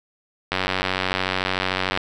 click train, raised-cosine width 0.3 ms, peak -5 dBFS, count 137, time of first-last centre 0.52-1.975 s, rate 93.5 Hz, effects none

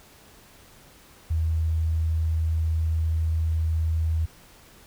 sine tone, 80.5 Hz, E2, 41 cents flat, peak -21 dBFS, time 1.3-4.26 s, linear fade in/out 10 ms, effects pink hiss -52 dBFS RMS until 4.86 s

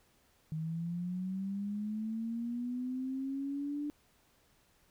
sine linear sweep, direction up, 155.56 to 295.7 Hz, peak -34 dBFS, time 0.52-3.9 s, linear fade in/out 0 ms, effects pink hiss -69 dBFS RMS until 4.9 s

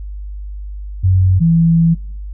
sine tone pair in turn, 93.1 / 165.89 Hz, F#2 / E3, +11 / +11 cents, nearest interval minor seventh, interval 1000 cents, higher second, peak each -8 dBFS, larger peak neither, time 1.03-1.4 / 1.4-1.95 s, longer second, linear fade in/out 20 ms, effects noise-tail reverb RT60 0.6 s tail -26 dB re dry + added 50 Hz sine -24 dBFS peak until 2.33 s

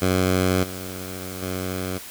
10% pulse tone with level steps, 92.5 Hz, F#2, in tune, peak -10 / -24 / -18 dBFS, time 0.01-1.99 s, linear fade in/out 20 ms, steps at 0.63 / 1.42 s, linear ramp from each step 10 ms, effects white hiss -39 dBFS RMS until 2.1 s

